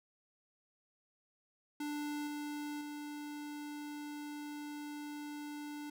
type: tone with level steps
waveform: square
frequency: 294.8 Hz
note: D4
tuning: 7 cents sharp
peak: -38 / -40 / -43 dBFS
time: 1.8-5.9 s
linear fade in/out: 5 ms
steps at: 2.27 / 2.81 s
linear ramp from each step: 2 ms
effects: none